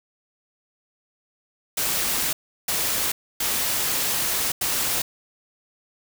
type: noise bursts at uneven times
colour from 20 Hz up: white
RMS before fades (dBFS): -24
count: 4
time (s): 1.77-2.33 / 2.68-3.12 / 3.4-4.52 / 4.61-5.02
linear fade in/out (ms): 5
effects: none